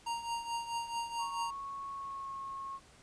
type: tone with tremolo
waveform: square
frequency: 932.3 Hz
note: A#5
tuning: in tune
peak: -33 dBFS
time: 0.06-1.51 s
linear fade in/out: 10 ms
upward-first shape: triangle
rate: 4.6 Hz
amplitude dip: 75%
type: tone with pitch glide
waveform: sine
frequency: 1104 to 1089.4 Hz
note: C#6 to C#6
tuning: -7 to -30 cents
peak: -39 dBFS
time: 1.18-2.8 s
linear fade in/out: 50 ms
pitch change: -23 cents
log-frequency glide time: 1.92-2.32 s
effects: pink hiss -60 dBFS RMS until 3.02 s + resampled to 22050 Hz